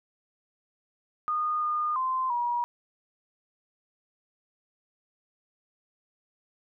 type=tone with pitch steps; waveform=sine; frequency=1227 / 1219 / 1037 / 959 Hz; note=D#6 / D#6 / C6 / A#5; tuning=-25 / -36 / -16 / +49 cents; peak=-25 dBFS; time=1.28-2.64 s; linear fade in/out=0 ms; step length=340 ms; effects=none